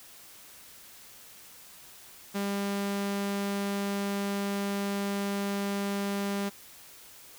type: tone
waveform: sawtooth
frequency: 200 Hz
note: G3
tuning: 35 cents sharp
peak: -25 dBFS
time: 2.34-6.5 s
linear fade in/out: 20 ms
effects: white hiss -51 dBFS RMS until 7.38 s